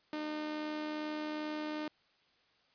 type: tone with amplitude modulation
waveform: sawtooth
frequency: 304.3 Hz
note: D#4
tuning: 38 cents flat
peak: -31 dBFS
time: 0.13-1.88 s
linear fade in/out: 2 ms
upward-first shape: sine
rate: 82.5 Hz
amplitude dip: 35%
effects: white hiss -70 dBFS RMS until 2.74 s + resampled to 11025 Hz